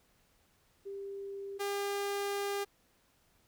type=tone pair in turn; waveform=sine / sawtooth; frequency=395.9 / 402.1 Hz; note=G4 / G4; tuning=+17 / +44 cents; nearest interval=unison; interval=27 cents; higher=second; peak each=-39 / -29 dBFS; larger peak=second; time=0.85-1.59 / 1.59-2.65 s; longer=second; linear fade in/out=20 ms; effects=pink hiss -70 dBFS RMS until 3.47 s